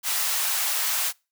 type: high-pass noise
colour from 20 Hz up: white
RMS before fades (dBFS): -25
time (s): 0.03-1.13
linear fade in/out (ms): 50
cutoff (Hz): 690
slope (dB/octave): 24
effects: noise-tail reverb RT60 0.3 s tail -26 dB re dry